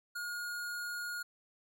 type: tone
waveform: square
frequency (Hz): 1433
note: F6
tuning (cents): +44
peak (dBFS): -38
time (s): 0.15-1.23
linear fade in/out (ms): 10
effects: none